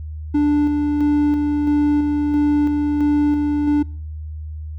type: tone with tremolo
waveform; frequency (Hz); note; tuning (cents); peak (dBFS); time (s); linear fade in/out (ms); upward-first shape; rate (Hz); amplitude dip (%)
triangle; 293.7; D4; 0; -11; 0.34-3.83; 10; square; 1.5; 30
effects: noise-tail reverb RT60 0.5 s tail -26 dB re dry + added 77 Hz sine -27 dBFS peak until 4.78 s